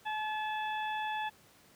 harmonic tone with a mistuned harmonic, 859 Hz, A5, 42 cents flat, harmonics 1 / 2 / 3 / 4, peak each -34 / -40 / -44 / -46 dBFS, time 0.05-1.3 s, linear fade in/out 20 ms, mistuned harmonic 3, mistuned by +30 cents, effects pink hiss -61 dBFS RMS until 1.75 s + high-pass 100 Hz 12 dB/octave

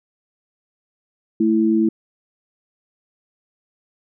sine tone pair together, 220.3 / 329.6 Hz, A3 / E4, +2 / 0 cents, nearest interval perfect fifth, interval 698 cents, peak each -17 / -16 dBFS, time 1.4-1.89 s, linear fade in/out 5 ms, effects none

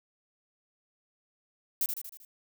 violet noise with echo, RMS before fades -28 dBFS, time 1.81-1.86 s, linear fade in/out 2 ms, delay 78 ms, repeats 5, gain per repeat -5 dB, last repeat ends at 2.25 s, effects none

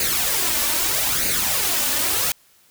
white noise with flanger, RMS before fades -21 dBFS, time 0-2.32 s, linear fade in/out 2 ms, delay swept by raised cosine 0.45 to 3.45 ms, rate 0.79 Hz, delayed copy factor +0.6, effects white hiss -56 dBFS RMS until 2.7 s

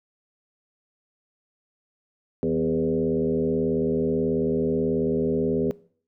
sine tone with frequency modulation, 329.6 Hz, E4, in tune, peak -21 dBFS, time 2.43-5.71 s, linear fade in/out 0 ms, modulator 78.4 Hz, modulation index 2.2, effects noise-tail reverb RT60 0.5 s tail -21 dB re dry

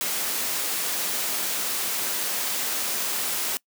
white noise, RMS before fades -27 dBFS, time 0.01-3.57 s, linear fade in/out 0 ms, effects noise-tail reverb RT60 0.1 s tail -24 dB re dry + high-pass 200 Hz 12 dB/octave

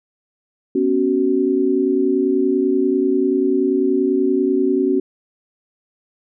sine chord, B suspended second, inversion none, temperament equal with one note detuned, 246.9 / 277.2 / 374.5 Hz, B3 / C#4 / F#4, 0 / 0 / +21 cents, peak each -22 / -18 / -17 dBFS, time 0.75-5 s, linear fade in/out 5 ms, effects none

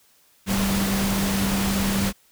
sine tone in noise, 196 Hz, G3, in tune, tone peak -22 dBFS, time 0.46-2.13 s, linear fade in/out 50 ms, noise pink, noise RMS -26 dBFS, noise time 0.46-2.13 s, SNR +1 dB, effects white hiss -59 dBFS RMS until 2.31 s

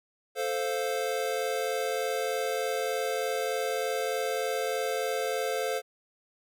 square chord, F major, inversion first, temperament equal, 440 / 523.3 / 698.5 Hz, A4 / C5 / F5, 0 / 0 / 0 cents, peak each -33 / -32 / -35 dBFS, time 0.35-5.82 s, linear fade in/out 50 ms, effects none

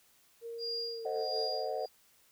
sine tone with pitch glide, 464 to 444.8 Hz, A#4 to A4, -8 to +19 cents, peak -39 dBFS, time 0.41-1.54 s, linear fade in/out 50 ms, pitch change -73 cents, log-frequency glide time 0.91-1.16 s
sine tone with tremolo, 4815 Hz, D8, 42 cents sharp, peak -34 dBFS, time 0.58-1.89 s, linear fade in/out 50 ms, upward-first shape sine, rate 1.5 Hz, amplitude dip 95%
sine chord, A diminished seventh, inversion none, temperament equal with one note detuned, 449.5 / 523.3 / 622.3 / 740 Hz, A4 / C5 / Eb5 / Gb5, +37 / 0 / 0 / 0 cents, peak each -38 dBFS, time 1.05-1.86 s, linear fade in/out 5 ms
effects tanh soft clip ceiling -22 dBFS + white hiss -66 dBFS RMS until 2.31 s

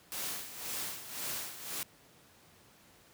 white noise with tremolo, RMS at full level -37 dBFS, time 0.12-1.83 s, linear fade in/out 0 ms, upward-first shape sine, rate 1.9 Hz, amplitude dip 70%, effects pink hiss -61 dBFS RMS until 3.13 s + high-pass 80 Hz 12 dB/octave

